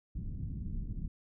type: low-pass noise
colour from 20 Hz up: pink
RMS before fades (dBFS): -38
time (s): 0.15-1.08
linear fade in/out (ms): 5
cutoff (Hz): 210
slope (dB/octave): 24
effects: none